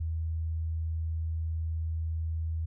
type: tone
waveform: sine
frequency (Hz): 80.8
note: E2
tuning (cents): -34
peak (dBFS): -29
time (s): 0-2.66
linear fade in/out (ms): 10
effects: none